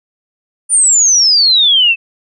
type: exponential sweep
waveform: sine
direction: down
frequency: 9397 to 2600 Hz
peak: -6 dBFS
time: 0.69-1.96 s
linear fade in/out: 50 ms
effects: none